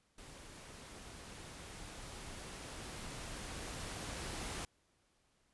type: noise with level ramp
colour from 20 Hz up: pink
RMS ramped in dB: -54 to -42 dBFS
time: 0.18-4.65 s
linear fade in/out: 2 ms
effects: pink hiss -75 dBFS RMS until 5.53 s + resampled to 24000 Hz